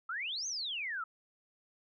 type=exponential two-way sweep; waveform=sine; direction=up then down; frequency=1266 to 6500 to 1266 Hz; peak=-35 dBFS; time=0.09-1.04 s; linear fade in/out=5 ms; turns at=0.47 s; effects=none